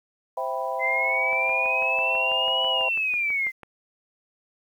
sine chord, C major seventh, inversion none, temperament equal, 523.3 / 659.3 / 784 / 987.8 Hz, C5 / E5 / G5 / B5, 0 / 0 / 0 / 0 cents, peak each -31 dBFS, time 0.37-2.89 s, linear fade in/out 5 ms
sine linear two-way sweep, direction up then down, 2052 to 2960 to 2052 Hz, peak -22 dBFS, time 0.79-3.52 s, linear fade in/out 50 ms, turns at 2.67 s
click train, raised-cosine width 0.5 ms, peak -26 dBFS, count 15, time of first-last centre 1.33-3.633 s, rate 6.08 Hz
effects 9-bit

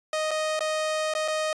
sawtooth tone with dropouts, 622.3 Hz, D#5, in tune, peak -21 dBFS, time 0.13-1.53 s, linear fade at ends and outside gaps 2 ms, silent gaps 0.309-0.313 / 0.593-0.606 / 1.138-1.15 / 1.279-1.282 s, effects resampled to 22050 Hz

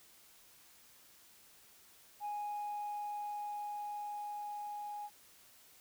sine tone with level ramp, 829 Hz, G#5, 3 cents flat, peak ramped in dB -35 to -40 dBFS, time 2.2-5.1 s, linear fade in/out 50 ms, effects tanh soft clip ceiling -35 dBFS + white hiss -62 dBFS RMS until 5.8 s

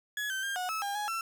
35% pulse tone with pitch steps, 1688 / 1548 / 1601 / 730 / 1301 / 805 / 834 / 1342 Hz, G#6 / G6 / G6 / F#5 / E6 / G5 / G#5 / E6, +28 / -22 / +36 / -24 / -23 / +46 / +7 / +31 cents, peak -30 dBFS, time 0.17-1.21 s, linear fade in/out 2 ms, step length 130 ms, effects none

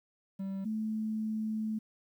triangle / sine tone pair in turn, 193.9 / 217.7 Hz, G3 / A3, -19 / -18 cents, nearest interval major second, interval 201 cents, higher second, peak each -32 / -31 dBFS, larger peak second, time 0.39-0.65 / 0.65-1.79 s, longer second, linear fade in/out 10 ms, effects 11-bit

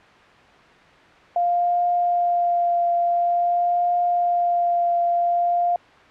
sine tone with vibrato, 698.5 Hz, F5, in tune, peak -17 dBFS, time 1.36-5.76 s, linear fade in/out 2 ms, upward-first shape triangle, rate 0.48 Hz, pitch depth 16 cents each way, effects white hiss -48 dBFS RMS until 6.1 s + low-pass 2000 Hz 12 dB/octave

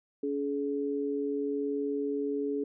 sine tone pair together, 283.1 / 424.2 Hz, C#4 / G#4, +37 / +37 cents, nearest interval perfect fifth, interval 700 cents, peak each -32 / -31 dBFS, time 0.23-2.64 s, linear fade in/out 5 ms, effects none

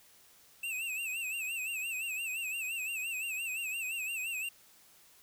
square tone with vibrato, 2637 Hz, E7, in tune, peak -35 dBFS, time 0.63-4.49 s, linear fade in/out 5 ms, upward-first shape sine, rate 5.8 Hz, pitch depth 100 cents each way, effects white hiss -61 dBFS RMS until 5.22 s

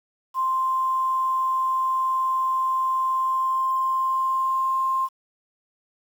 sine tone with pitch glide, 1046.5 to 1055.6 Hz, C6 to C6, 0 to +15 cents, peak -20 dBFS, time 0.34-5.09 s, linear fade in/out 50 ms, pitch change +15 cents, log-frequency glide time 3.1-4.75 s, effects 8-bit

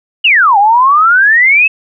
sine exponential two-way sweep, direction down then up, 3009 to 784 to 2645 Hz, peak -4 dBFS, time 0.24-1.68 s, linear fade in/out 10 ms, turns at 0.58 s, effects none

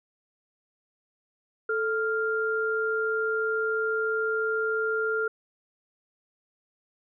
sine tone pair together, 440 / 1397 Hz, A4 / F6, 0 / 0 cents, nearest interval octave + minor sixth, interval 2000 cents, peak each -27 dBFS, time 1.69-5.28 s, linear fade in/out 5 ms, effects none

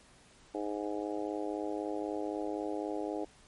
harmonic tone, 103.9 Hz, G#2, 1 cent sharp, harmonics 3 / 4 / 5 / 6 / 7 / 8, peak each -37 / -39 / -41 / -43 / -44 / -45 dBFS, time 0.54-3.25 s, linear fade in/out 10 ms, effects pink hiss -60 dBFS RMS until 3.47 s + MP3 48 kbps

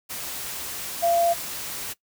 sine tone in noise, 684 Hz, F5, 36 cents flat, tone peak -18 dBFS, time 1.02-1.34 s, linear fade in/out 20 ms, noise white, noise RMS -33 dBFS, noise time 0.09-1.94 s, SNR +12 dB, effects noise-tail reverb RT60 0.1 s tail -20 dB re dry

